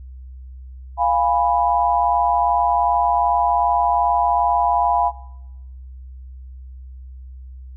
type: chord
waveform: sine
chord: F diminished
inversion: none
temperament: equal with one note detuned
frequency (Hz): 698.5 / 821.1 / 987.8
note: F5 / Ab5 / Cb6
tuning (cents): 0 / -20 / 0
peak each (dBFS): -19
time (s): 0.97-5.12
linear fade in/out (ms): 50
effects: noise-tail reverb RT60 1.0 s tail -21 dB re dry + added 64 Hz sine -34 dBFS peak until 7.76 s